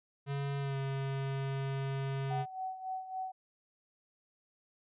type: tone with pitch glide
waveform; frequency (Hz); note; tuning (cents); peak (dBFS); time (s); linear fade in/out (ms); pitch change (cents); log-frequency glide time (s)
square; 140 to 136.17; C#3 to C#3; +18 to -31; -34; 0.26-2.46; 50; -49; 0.59-0.77
type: tone with tremolo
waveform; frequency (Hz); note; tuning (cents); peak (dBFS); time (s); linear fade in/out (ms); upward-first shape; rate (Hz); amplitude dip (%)
sine; 753; F#5; +30; -34; 2.3-3.32; 10; sine; 3.6; 70
effects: resampled to 8000 Hz

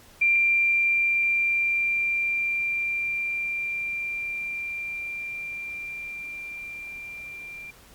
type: tone with level ramp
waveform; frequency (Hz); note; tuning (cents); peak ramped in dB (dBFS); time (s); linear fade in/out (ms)
sine; 2373; D7; +17; -17 to -37; 0.21-7.71; 10
effects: pink hiss -52 dBFS RMS until 7.94 s + Opus 48 kbps

